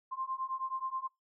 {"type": "beating tone pair", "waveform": "sine", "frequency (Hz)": [1046.5, 1055.9], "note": ["C6", "C6"], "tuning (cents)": [0, 15], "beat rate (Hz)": 9.4, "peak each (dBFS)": [-38, -37], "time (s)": [0.11, 1.08], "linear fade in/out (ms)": 20, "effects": ["noise-tail reverb RT60 0.2 s tail -23 dB re dry"]}